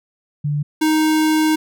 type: tone pair in turn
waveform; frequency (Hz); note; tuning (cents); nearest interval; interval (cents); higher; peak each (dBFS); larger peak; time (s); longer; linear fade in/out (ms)
sine / square; 146.83 / 311.8; D3 / D#4; 0 / +4; octave + minor second; 1304; second; -17 / -14; second; 0.44-0.63 / 0.81-1.56; second; 10
effects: none